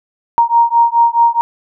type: beating tone pair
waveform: sine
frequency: 932.3 / 937 Hz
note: A#5 / A#5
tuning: 0 / +9 cents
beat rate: 4.7 Hz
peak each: -11 dBFS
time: 0.38-1.41 s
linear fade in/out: 0 ms
effects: none